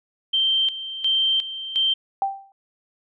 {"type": "tone with tremolo", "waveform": "sine", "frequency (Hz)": 3136, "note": "G7", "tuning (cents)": 0, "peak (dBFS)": -17, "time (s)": [0.33, 1.94], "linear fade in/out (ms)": 10, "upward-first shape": "square", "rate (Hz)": 1.4, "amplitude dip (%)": 75}
{"type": "tone with exponential decay", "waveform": "sine", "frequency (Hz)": 784, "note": "G5", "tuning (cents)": 0, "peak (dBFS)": -16, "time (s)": [2.22, 2.52], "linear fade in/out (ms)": 1, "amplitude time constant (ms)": 65}
{"effects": []}